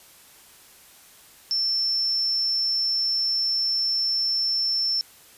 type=tone; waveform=sine; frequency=5370 Hz; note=E8; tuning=31 cents sharp; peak=-21 dBFS; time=1.51-5.01 s; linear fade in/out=0 ms; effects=white hiss -51 dBFS RMS until 5.37 s + resampled to 32000 Hz